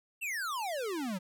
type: exponential sweep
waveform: square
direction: down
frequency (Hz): 2794 to 174.61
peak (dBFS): -34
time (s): 0.21-1.19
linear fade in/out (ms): 20
effects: none